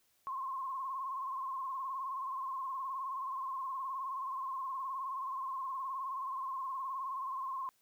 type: tone with vibrato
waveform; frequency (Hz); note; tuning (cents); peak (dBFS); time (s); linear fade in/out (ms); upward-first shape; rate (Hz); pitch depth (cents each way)
sine; 1063; C6; +27; -36; 0.27-7.69; 0; sine; 19; 67
effects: white hiss -73 dBFS RMS until 7.81 s